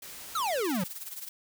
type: noise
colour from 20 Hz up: white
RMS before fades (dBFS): -44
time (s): 0.02-0.63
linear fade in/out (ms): 5
type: exponential sweep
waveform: square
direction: down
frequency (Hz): 1396.9 to 166.9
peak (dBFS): -28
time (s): 0.35-0.84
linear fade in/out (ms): 5
type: noise with tremolo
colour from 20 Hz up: blue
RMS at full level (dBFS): -38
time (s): 0.64-1.29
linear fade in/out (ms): 5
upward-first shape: sine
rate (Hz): 19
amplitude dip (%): 70
effects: none

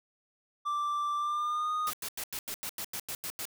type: tone with pitch glide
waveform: triangle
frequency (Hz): 1174.7 to 1235.2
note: D6 to D#6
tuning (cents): 0 to -13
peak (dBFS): -27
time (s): 0.65-1.91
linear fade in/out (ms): 20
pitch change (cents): +87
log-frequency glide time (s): 1.17-1.73
type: noise bursts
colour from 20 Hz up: white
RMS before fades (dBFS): -37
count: 11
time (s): 1.87-3.453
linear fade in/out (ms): 0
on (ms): 63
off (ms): 89
effects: none

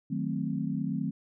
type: chord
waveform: sine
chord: D# diminished seventh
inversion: none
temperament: equal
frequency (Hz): 155.56 / 185 / 220 / 261.6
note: D#3 / F#3 / A3 / C4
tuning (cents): 0 / 0 / 0 / 0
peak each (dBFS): -34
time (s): 0.1-1.11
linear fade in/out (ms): 10
effects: none

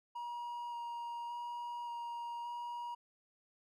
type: tone with vibrato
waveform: triangle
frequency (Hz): 950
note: A#5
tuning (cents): +33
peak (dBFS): -38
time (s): 0.15-2.95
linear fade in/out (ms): 10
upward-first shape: square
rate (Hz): 0.87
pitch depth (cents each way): 9
effects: none

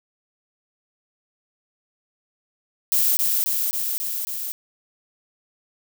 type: noise with echo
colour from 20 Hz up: violet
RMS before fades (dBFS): -19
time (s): 2.92-3.17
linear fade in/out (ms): 0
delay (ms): 270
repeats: 5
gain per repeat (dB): -2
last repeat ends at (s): 4.52
effects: none

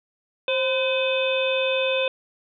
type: harmonic tone with a mistuned harmonic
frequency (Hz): 508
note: B4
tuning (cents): +49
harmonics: 1 / 2 / 3 / 5 / 6 / 7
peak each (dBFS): -22 / -34 / -36 / -26 / -38 / -29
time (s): 0.48-2.08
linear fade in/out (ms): 2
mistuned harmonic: 1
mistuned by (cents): +65
effects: none

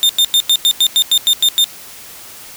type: tone bursts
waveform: 40% pulse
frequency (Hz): 3619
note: A7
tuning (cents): +48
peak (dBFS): -7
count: 11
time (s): 0.03-1.642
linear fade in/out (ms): 0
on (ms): 62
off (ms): 93
effects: white hiss -35 dBFS RMS until 2.56 s

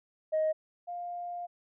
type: tone pair in turn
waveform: sine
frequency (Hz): 626 / 702.7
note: D#5 / F5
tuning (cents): +10 / +10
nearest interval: major second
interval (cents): 200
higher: second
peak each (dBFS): -24 / -35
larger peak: first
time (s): 0.32-0.53 / 0.87-1.47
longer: second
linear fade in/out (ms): 20
effects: tanh soft clip ceiling -22 dBFS

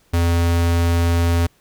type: tone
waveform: square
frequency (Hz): 85.1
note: F2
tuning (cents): -44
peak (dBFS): -15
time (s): 0.13-1.47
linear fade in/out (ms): 10
effects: pink hiss -58 dBFS RMS until 1.6 s

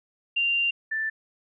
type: tone pair in turn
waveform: sine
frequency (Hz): 2780 / 1767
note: F7 / A6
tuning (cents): -9 / +7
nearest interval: minor sixth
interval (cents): 784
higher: first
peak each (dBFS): -21 / -25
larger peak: first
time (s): 0.36-0.71 / 0.91-1.1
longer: first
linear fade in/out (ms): 10
effects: none

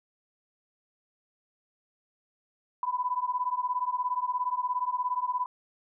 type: beating tone pair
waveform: sine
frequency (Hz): 987.8 / 1004.8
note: B5 / B5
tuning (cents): 0 / +30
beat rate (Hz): 17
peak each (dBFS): -30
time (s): 2.83-5.46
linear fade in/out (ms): 2
effects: none

